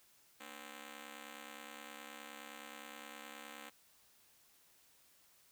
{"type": "ring-modulated tone", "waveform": "5% pulse", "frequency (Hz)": 261.6, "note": "C4", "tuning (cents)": 0, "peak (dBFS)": -35, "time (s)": [0.4, 3.7], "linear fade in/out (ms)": 10, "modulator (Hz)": 34.8, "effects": ["white hiss -68 dBFS RMS until 5.51 s"]}